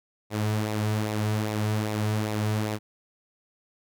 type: tone with flanger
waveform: sawtooth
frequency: 106.9 Hz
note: A2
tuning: 49 cents flat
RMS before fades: -27 dBFS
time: 0.3-2.79 s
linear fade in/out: 50 ms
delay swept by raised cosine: 0.63 to 3.73 ms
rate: 2.5 Hz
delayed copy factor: -0.5
effects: none